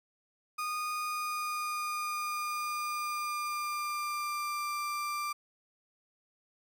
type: tone with pitch glide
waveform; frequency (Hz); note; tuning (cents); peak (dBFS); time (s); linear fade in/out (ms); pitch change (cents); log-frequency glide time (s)
35% pulse; 1231 to 1182.2; D#6 to D6; -19 to +11; -31; 0.58-5.33; 10; -70; 0.96-4.77
effects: none